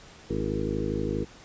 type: harmonic tone with a mistuned harmonic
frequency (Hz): 52.4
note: G#1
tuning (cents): +16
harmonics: 1 / 2 / 3 / 4 / 5 / 6 / 7 / 8 / 9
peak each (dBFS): -35 / -35 / -35 / -35 / -35 / -35 / -35 / -35 / -35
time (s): 0.29-1.25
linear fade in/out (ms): 20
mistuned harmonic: 7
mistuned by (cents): -59
effects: pink hiss -50 dBFS RMS until 1.44 s + resampled to 16000 Hz